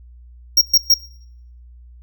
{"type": "tone bursts", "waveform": "square", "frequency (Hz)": 5588, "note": "F8", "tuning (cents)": 0, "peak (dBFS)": -9, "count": 3, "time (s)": [0.57, 0.942], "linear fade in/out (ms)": 5, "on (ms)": 44, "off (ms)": 120, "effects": ["noise-tail reverb RT60 0.7 s tail -22 dB re dry", "added 60 Hz sine -40 dBFS peak until 2.02 s"]}